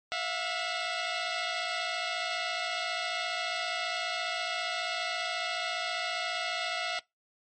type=tone pair together; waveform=10% pulse; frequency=663 / 717.7 Hz; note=E5 / F5; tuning=+10 / +47 cents; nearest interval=minor second; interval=137 cents; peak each=-25 dBFS; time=0.12-6.99 s; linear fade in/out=0 ms; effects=noise-tail reverb RT60 0.2 s tail -24 dB re dry + MP3 32 kbps